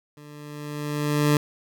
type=tone with level ramp; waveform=20% pulse; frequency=147.9 Hz; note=D3; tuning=13 cents sharp; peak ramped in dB=-39 to -11 dBFS; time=0.17-1.37 s; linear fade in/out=2 ms; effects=none